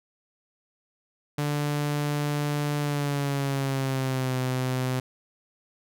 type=tone with pitch glide; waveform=sawtooth; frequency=146.7 to 128.45 Hz; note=D3 to C3; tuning=-2 to -32 cents; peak=-21 dBFS; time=1.38-5 s; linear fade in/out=5 ms; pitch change=-230 cents; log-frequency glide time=2.8-4.36 s; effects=none